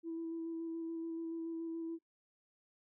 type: tone with vibrato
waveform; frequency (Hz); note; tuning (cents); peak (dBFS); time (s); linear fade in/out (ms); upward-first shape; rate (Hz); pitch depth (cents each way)
sine; 329.6; E4; 0; -37; 0.03-1.99; 50; square; 7; 11
effects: noise-tail reverb RT60 0.1 s tail -21 dB re dry + tanh soft clip ceiling -34 dBFS